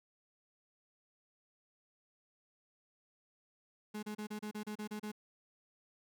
35% pulse tone bursts, 211.4 Hz, G#3, 31 cents sharp, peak -38 dBFS, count 10, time 3.94-5.118 s, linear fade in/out 10 ms, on 89 ms, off 32 ms, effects none

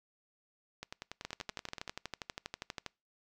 two click trains, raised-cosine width 0.2 ms, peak -21 / -24 dBFS, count 21 / 12, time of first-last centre 1.25-2.863 / 0.83-1.878 s, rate 12.4 / 10.5 Hz, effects noise-tail reverb RT60 0.3 s tail -26 dB re dry

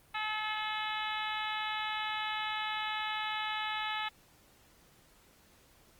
harmonic tone, 430 Hz, A4, 40 cents flat, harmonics 2 / 3 / 4 / 5 / 6 / 7 / 8 / 9, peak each -38 / -40 / -41 / -42 / -43 / -43 / -44 / -45 dBFS, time 0.14-4.09 s, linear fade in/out 10 ms, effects pink hiss -63 dBFS RMS until 5.99 s + Opus 32 kbps

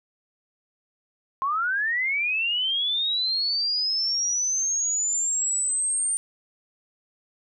sine linear sweep, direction up, 1046.5 to 8870 Hz, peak -22 dBFS, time 1.42-6.17 s, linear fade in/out 0 ms, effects none

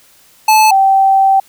square / sine tone pair in turn, 868 / 776 Hz, A5 / G5, -24 / -18 cents, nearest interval major second, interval 194 cents, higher first, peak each -6 dBFS, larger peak neither, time 0.48-0.71 / 0.71-1.4 s, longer second, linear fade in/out 5 ms, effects white hiss -47 dBFS RMS until 1.48 s

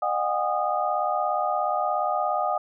sine tone cluster, 607 / 728 / 805 / 1234 Hz, D#5 / F#5 / G5 / D#6, -43 / -28 / +46 / -15 cents, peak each -29 / -26 / -29 / -28 dBFS, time 0.02-2.58 s, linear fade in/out 5 ms, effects none

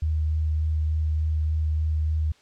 sine tone with vibrato, 77.78 Hz, D#2, in tune, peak -21 dBFS, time 0.02-2.32 s, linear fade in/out 5 ms, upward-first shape sine, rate 3.4 Hz, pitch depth 12 cents each way, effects white hiss -58 dBFS RMS until 2.41 s + low-pass 5000 Hz 12 dB/octave

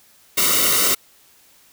white noise with comb filter, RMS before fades -17 dBFS, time 0.37-0.95 s, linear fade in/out 10 ms, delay 1.2 ms, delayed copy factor -0.85, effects white hiss -53 dBFS RMS until 1.72 s

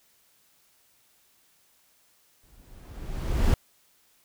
brown noise with exponential growth, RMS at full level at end -19 dBFS, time 2.43-3.54 s, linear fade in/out 1 ms, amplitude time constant 240 ms, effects white hiss -64 dBFS RMS until 4.24 s

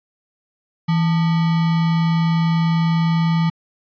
sine tone with sample-and-hold, 164.81 Hz, E3, in tune, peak -14 dBFS, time 0.88-3.5 s, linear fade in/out 10 ms, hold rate 1050 Hz, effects resampled to 11025 Hz

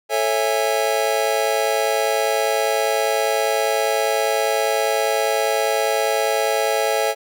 square chord, A major seventh, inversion none, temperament just, 440 / 550 / 660 / 825 Hz, A4 / C#5 / E5 / G#5, 0 / -14 / +2 / -12 cents, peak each -24 dBFS, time 0.09-7.15 s, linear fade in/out 50 ms, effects none

